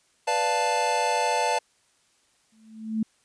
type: chord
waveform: square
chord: B half-diminished seventh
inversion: none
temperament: equal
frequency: 493.9 / 587.3 / 698.5 / 880 Hz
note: B4 / D5 / F5 / A5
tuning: 0 / 0 / 0 / 0 cents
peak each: -31 / -31 / -30 / -25 dBFS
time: 0.27-1.59 s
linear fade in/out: 10 ms
type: tone with exponential growth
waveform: sine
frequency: 220 Hz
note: A3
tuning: in tune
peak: -20 dBFS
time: 2.52-3.03 s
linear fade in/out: 5 ms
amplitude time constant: 110 ms
effects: white hiss -65 dBFS RMS until 3.24 s + resampled to 22050 Hz